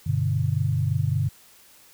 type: chord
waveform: sine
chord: G major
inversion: none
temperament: equal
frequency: 98 / 123.47 / 146.83 Hz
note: G2 / B2 / D3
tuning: 0 / 0 / 0 cents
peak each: -25 dBFS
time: 0.06-1.29 s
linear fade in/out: 10 ms
effects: white hiss -53 dBFS RMS until 1.93 s